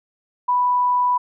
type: tone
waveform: sine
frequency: 987.8 Hz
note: B5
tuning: in tune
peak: -15 dBFS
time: 0.48-1.18 s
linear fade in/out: 10 ms
effects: none